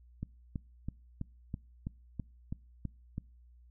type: click train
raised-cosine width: 5 ms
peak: -24 dBFS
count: 10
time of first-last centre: 0.23-3.181 s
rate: 3.05 Hz
effects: noise-tail reverb RT60 0.4 s tail -26 dB re dry + added 60 Hz sine -56 dBFS peak until 3.7 s